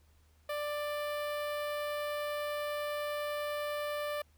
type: tone with notch filter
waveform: sawtooth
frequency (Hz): 590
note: D5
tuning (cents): +8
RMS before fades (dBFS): -36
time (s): 0.49-4.22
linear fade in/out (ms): 5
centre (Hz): 6600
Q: 0.83
effects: added 76 Hz sine -63 dBFS peak until 4.37 s + pink hiss -71 dBFS RMS until 4.37 s